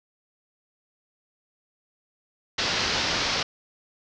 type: low-pass noise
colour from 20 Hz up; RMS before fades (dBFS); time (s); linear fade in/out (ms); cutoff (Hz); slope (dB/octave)
white; -26; 2.58-3.43; 5; 5600; 48
effects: none